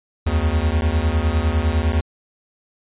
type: beating tone pair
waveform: square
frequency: 73.8 / 83.7 Hz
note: D2 / E2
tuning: +9 / +27 cents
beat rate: 9.9 Hz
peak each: -20 dBFS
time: 0.26-2.01 s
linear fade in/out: 10 ms
effects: resampled to 8000 Hz